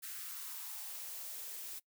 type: noise with high-pass filter sweep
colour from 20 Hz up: blue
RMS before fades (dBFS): -45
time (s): 0.02-1.8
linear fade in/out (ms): 20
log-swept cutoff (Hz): 1600 to 320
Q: 2.6
effects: noise-tail reverb RT60 0.1 s tail -22 dB re dry